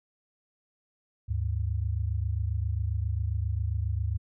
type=tone pair together; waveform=sine; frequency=74.56 / 102 Hz; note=D2 / G#2; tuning=+27 / -31 cents; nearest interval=perfect fourth; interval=542 cents; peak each=-29 / -29 dBFS; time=1.28-4.18 s; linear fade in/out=20 ms; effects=none